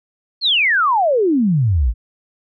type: exponential sweep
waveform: sine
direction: down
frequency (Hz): 4435 to 50.5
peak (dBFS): -12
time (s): 0.41-1.94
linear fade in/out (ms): 50
effects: none